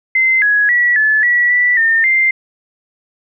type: tone with pitch steps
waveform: sine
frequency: 2069 / 1673 / 1938 / 1729 / 1939 / 1965 / 1815 / 2092 Hz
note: C7 / G#6 / B6 / A6 / B6 / B6 / A#6 / C7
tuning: -20 / +12 / -33 / -31 / -32 / -9 / -47 / -1 cents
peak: -9 dBFS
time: 0.15-2.31 s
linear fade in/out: 5 ms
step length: 270 ms
effects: none